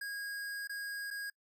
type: tone with dropouts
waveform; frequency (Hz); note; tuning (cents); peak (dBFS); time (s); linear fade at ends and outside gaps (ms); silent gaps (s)
square; 1638; G#6; -24; -39; 0.01-1.3; 5; 0.674-0.694 / 1.105-1.109
effects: noise-tail reverb RT60 0.1 s tail -24 dB re dry